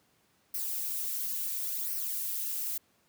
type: noise with flanger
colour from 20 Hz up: violet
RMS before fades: -34 dBFS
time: 0.54-2.78 s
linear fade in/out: 5 ms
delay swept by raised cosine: 0.27 to 3.47 ms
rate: 0.72 Hz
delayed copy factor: -0.65
effects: pink hiss -69 dBFS RMS until 3.08 s + high-pass 100 Hz 12 dB/octave